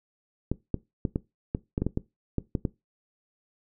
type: clicks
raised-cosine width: 3 ms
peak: -13 dBFS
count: 12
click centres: 0.516 / 0.743 / 1.052 / 1.159 / 1.549 / 1.779 / 1.82 / 1.866 / 1.974 / 2.383 / 2.552 / 2.652 s
effects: noise-tail reverb RT60 0.2 s tail -19 dB re dry